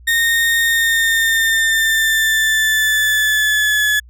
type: tone with pitch glide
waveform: 35% pulse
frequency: 1844 to 1710.6 Hz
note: A#6 to A6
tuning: -19 to -49 cents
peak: -11 dBFS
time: 0.07-4 s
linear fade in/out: 10 ms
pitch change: -130 cents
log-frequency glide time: 0.61-3.82 s
effects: added 60 Hz sine -39 dBFS peak until 4.09 s